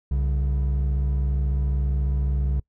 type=tone pair together; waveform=triangle; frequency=65.5 / 140.08 Hz; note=C2 / C#3; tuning=+2 / +18 cents; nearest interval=octave + minor second; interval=1316 cents; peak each=-19 / -27 dBFS; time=0.11-2.6 s; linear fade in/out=5 ms; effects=noise-tail reverb RT60 0.1 s tail -23 dB re dry